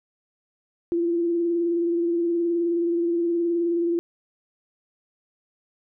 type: tone with vibrato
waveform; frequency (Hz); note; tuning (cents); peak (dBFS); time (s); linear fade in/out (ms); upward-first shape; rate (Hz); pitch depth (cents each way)
sine; 341.1; F4; -41; -20; 0.92-3.99; 0; sine; 19; 28
effects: none